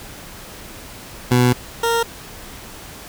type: tone pair in turn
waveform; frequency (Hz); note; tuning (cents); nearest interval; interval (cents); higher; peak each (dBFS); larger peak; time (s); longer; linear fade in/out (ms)
20% pulse; 123.8 / 463.2; B2 / A#4; +5 / -11; octave + major seventh; 2284; second; -7 / -11; first; 1.31-1.53 / 1.83-2.03; first; 5
effects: pink hiss -37 dBFS RMS until 3.08 s